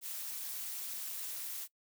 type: noise with amplitude modulation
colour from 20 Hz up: blue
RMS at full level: -38 dBFS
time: 0.01-1.68 s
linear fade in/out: 50 ms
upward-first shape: sine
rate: 231 Hz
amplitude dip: 75%
effects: noise-tail reverb RT60 0.1 s tail -21 dB re dry